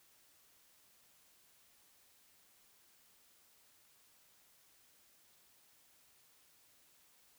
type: silence
effects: white hiss -68 dBFS RMS until 7.38 s